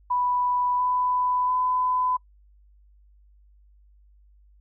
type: tone with pitch steps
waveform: sine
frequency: 987.8 / 997 / 1006.2 Hz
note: B5 / B5 / B5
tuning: 0 / +16 / +32 cents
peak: -21 dBFS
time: 0.1-2.17 s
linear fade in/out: 10 ms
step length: 690 ms
effects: noise-tail reverb RT60 0.1 s tail -24 dB re dry + added 50 Hz sine -53 dBFS peak until 4.6 s